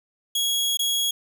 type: tone with dropouts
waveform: sawtooth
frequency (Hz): 3322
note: G#7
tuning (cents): 0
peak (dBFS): -18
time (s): 0.35-1.11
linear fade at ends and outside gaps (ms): 5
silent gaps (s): 0.772-0.792
effects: none